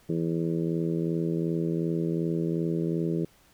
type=harmonic tone; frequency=82.7 Hz; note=E2; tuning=6 cents sharp; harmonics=2 / 3 / 4 / 5 / 6 / 7; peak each=-28 / -36 / -30 / -33 / -40 / -45 dBFS; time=0.09-3.25 s; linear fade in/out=5 ms; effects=pink hiss -60 dBFS RMS until 3.53 s